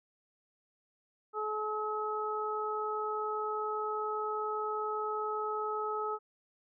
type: harmonic tone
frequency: 427.5 Hz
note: A4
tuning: 50 cents flat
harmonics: 1 / 2 / 3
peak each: -36 / -39 / -35 dBFS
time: 1.33-6.19 s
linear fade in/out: 50 ms
effects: none